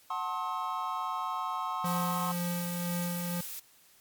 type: chord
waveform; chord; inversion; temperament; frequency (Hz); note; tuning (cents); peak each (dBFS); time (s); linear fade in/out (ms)
triangle; F# diminished seventh; none; just; 740 / 888 / 1065.6 / 1278.7; F#5 / A5 / C6 / Eb6; 0 / +16 / +31 / +47; -37 / -37 / -32 / -36; 0.1-2.32; 5
type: tone with tremolo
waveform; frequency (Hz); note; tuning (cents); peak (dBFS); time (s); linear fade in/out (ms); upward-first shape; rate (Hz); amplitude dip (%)
square; 174.61; F3; 0; -31; 1.84-3.41; 5; sine; 2; 30
type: noise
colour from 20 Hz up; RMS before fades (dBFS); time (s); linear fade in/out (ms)
blue; -40; 1.85-3.6; 10
effects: white hiss -61 dBFS RMS until 4 s + MP3 96 kbps